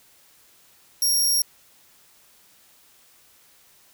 20% pulse tone, 5588 Hz, F8, in tune, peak -13 dBFS, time 1.02-1.42 s, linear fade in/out 2 ms, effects white hiss -56 dBFS RMS until 3.93 s

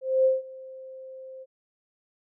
sine tone with ADSR envelope, 524 Hz, C5, 2 cents sharp, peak -16 dBFS, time 0.01-1.46 s, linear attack 240 ms, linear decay 170 ms, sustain -23 dB, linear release 39 ms, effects none

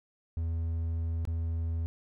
triangle tone with dropouts, 82.41 Hz, E2, in tune, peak -27 dBFS, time 0.37-1.86 s, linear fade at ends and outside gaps 0 ms, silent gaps 1.252-1.274 s, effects none

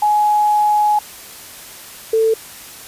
sine tone pair in turn, 840 / 445 Hz, G#5 / A4, +19 / +20 cents, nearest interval major seventh, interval 1099 cents, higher first, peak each -11 dBFS, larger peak neither, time 0.02-0.99 / 2.13-2.34 s, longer first, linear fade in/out 5 ms, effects white hiss -36 dBFS RMS until 2.87 s + resampled to 32000 Hz

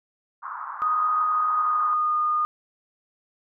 pink band-pass noise, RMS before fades -34 dBFS, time 0.42-1.95 s, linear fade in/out 20 ms, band 1000 to 1300 Hz, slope 48 dB/octave
sine tone with pitch glide, 1244.5 to 1223.1 Hz, D#6 to D#6, 0 to -30 cents, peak -20 dBFS, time 0.82-2.45 s, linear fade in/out 0 ms, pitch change -30 cents, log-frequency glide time 1.52-2.17 s
effects none

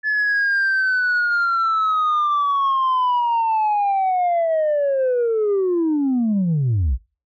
sine linear sweep, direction down, 1730 to 51 Hz, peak -14 dBFS, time 0.03-6.98 s, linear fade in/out 50 ms, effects noise-tail reverb RT60 0.3 s tail -20 dB re dry + tanh soft clip ceiling -14 dBFS

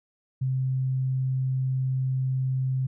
sine tone, 130.81 Hz, C3, in tune, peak -23 dBFS, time 0.41-2.87 s, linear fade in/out 10 ms, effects none

